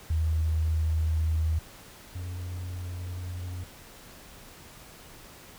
sine / triangle tone pair in turn, 79.5 / 89.75 Hz, D#2 / F2, +38 / +48 cents, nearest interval major second, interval 210 cents, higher second, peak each -23 / -31 dBFS, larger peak first, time 0.1-1.59 / 2.15-3.64 s, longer neither, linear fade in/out 5 ms, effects pink hiss -49 dBFS RMS until 5.58 s

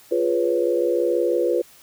sine chord, C# dominant seventh, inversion first, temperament equal, 349.2 / 415.3 / 493.9 / 554.4 Hz, E#4 / G#4 / B4 / C#5, 0 / 0 / 0 / 0 cents, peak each -22 / -27 / -21 / -26 dBFS, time 0.11-1.62 s, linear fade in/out 10 ms, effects white hiss -50 dBFS RMS until 1.82 s

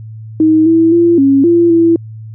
sine tone with pitch steps, 315.1 / 327.6 / 341 / 274.5 / 341.3 / 333.2 Hz, D#4 / E4 / F4 / C#4 / F4 / E4, +22 / -11 / -41 / -17 / -40 / +19 cents, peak -5 dBFS, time 0.4-1.96 s, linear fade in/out 2 ms, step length 260 ms, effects added 110 Hz sine -26 dBFS peak until 2.34 s

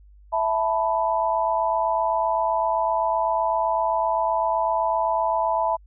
sine chord, E suspended fourth, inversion none, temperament equal, 659.3 / 880 / 987.8 Hz, E5 / A5 / B5, 0 / 0 / 0 cents, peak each -24 dBFS, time 0.32-5.77 s, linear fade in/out 20 ms, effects added 50 Hz sine -47 dBFS peak until 5.86 s

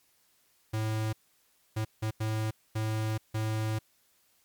square tone bursts at uneven times, 109.3 Hz, A2, 11 cents flat, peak -29 dBFS, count 6, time 0.73-1.13 / 1.76-1.85 / 2.02-2.11 / 2.2-2.51 / 2.75-3.18 / 3.34-3.79 s, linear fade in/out 10 ms, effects white hiss -68 dBFS RMS until 4.44 s + MP3 96 kbps

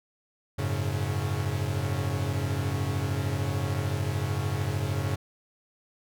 45% pulse chord, F# suspended second, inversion none, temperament equal with one note detuned, 92.5 / 105.89 / 138.59 Hz, F#2 / G#2 / C#3, 0 / +34 / 0 cents, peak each -31 dBFS, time 0.58-5.16 s, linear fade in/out 10 ms, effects none

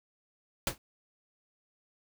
pink noise with exponential decay, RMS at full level -25 dBFS, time 0.67-0.78 s, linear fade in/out 1 ms, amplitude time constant 22 ms, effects none

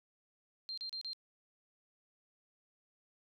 sine tone bursts, 4174 Hz, C8, 5 cents flat, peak -39 dBFS, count 4, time 0.69-1.132 s, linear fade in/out 0 ms, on 85 ms, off 34 ms, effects none

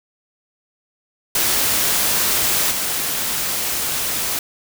white noise with level steps, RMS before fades -18 / -22 dBFS, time 1.35-4.39 s, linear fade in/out 2 ms, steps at 2.71 s, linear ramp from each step 2 ms, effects none

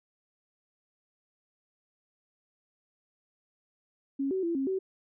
sine tone with pitch steps, 274.4 / 378.4 / 337.8 / 269.5 / 380.4 Hz, C#4 / F#4 / E4 / C#4 / F#4, -17 / +39 / +42 / -49 / +48 cents, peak -27 dBFS, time 4.19-4.79 s, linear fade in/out 10 ms, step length 120 ms, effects none

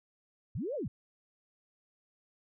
sine linear two-way sweep, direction up then down, 73.42 to 622.3 to 73.42 Hz, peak -33 dBFS, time 0.55-0.88 s, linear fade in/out 5 ms, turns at 0.75 s, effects none

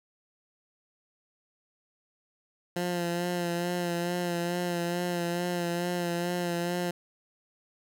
15% pulse tone with vibrato, 174.5 Hz, F3, 1 cent flat, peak -22 dBFS, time 2.76-6.91 s, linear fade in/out 5 ms, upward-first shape sine, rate 2.3 Hz, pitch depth 29 cents each way, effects none

